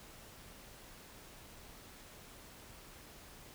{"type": "silence", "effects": ["pink hiss -55 dBFS RMS until 3.54 s"]}